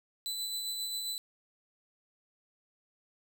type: tone with tremolo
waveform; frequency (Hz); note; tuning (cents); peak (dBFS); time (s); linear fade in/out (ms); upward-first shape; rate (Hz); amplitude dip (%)
sawtooth; 3997; B7; +20; -30; 0.26-1.18; 0; sine; 7.5; 30
effects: none